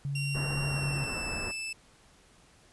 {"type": "tone", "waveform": "sine", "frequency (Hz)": 140.6, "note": "C#3", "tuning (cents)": 25, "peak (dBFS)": -30, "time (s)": [0.05, 1.04], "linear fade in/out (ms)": 0}
{"type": "tone with pitch glide", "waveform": "sawtooth", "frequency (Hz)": [2753, 2636], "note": ["F7", "E7"], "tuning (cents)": [-25, -1], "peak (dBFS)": -31, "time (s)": [0.15, 1.73], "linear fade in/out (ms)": 5, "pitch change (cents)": -76, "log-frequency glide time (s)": [0.66, 1.3]}
{"type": "low-pass noise", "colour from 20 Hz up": "pink", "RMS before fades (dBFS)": -38, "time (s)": [0.34, 1.52], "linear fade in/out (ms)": 20, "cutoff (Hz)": 1900, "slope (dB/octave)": 96}
{"effects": ["pink hiss -60 dBFS RMS until 2.72 s", "resampled to 24000 Hz"]}